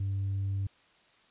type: tone with tanh clipping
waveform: triangle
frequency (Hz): 98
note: G2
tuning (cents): 0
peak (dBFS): -29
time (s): 0-0.67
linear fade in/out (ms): 5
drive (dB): 6
effects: white hiss -63 dBFS RMS until 1.3 s + resampled to 8000 Hz